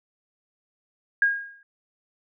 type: tone with exponential decay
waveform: sine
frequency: 1629 Hz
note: G#6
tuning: 34 cents flat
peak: -14 dBFS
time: 1.22-1.63 s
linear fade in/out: 2 ms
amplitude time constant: 87 ms
effects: none